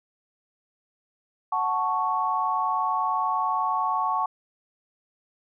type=chord; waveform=sine; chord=F# minor; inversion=none; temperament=equal; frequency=740 / 880 / 1108.7 Hz; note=F#5 / A5 / C#6; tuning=0 / 0 / 0 cents; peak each=-29 / -27 / -25 dBFS; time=1.52-4.26 s; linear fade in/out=5 ms; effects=none